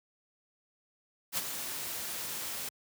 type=noise with ADSR envelope; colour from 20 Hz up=white; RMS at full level=-30 dBFS; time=1.32-2.69 s; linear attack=57 ms; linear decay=26 ms; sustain=-8 dB; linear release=4 ms; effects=high-pass 80 Hz 12 dB/octave